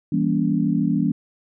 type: chord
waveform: sine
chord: E diminished seventh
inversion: none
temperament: just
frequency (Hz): 164.81 / 197.78 / 237.3 / 284.8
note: E3 / G3 / Bb3 / Db4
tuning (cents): 0 / +16 / +31 / +47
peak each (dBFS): -23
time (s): 0.12-1.12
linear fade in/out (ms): 5
effects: none